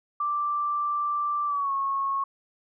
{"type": "tone with pitch glide", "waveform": "sine", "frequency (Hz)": [1174.7, 1096], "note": ["D6", "C#6"], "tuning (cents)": [0, -20], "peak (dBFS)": -24, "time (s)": [0.2, 2.24], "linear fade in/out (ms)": 5, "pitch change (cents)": -120, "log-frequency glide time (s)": [1.46, 1.72], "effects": []}